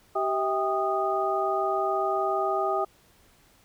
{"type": "tone cluster", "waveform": "sine", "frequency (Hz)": [387.4, 647, 794, 1237], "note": ["G4", "E5", "G5", "D#6"], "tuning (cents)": [-20, -32, 22, -10], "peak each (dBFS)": -29, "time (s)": [0.15, 2.85], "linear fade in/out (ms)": 10, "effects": ["pink hiss -60 dBFS RMS until 3.64 s"]}